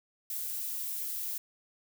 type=noise; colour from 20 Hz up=violet; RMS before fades=-36 dBFS; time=0.3-1.38 s; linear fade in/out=2 ms; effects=none